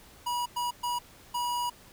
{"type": "tone bursts at uneven times", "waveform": "square", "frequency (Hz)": 968, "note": "B5", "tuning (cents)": -35, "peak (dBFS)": -29, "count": 4, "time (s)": [[0.26, 0.46], [0.56, 0.71], [0.83, 0.99], [1.34, 1.7]], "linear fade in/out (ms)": 10, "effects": ["pink hiss -54 dBFS RMS until 1.92 s"]}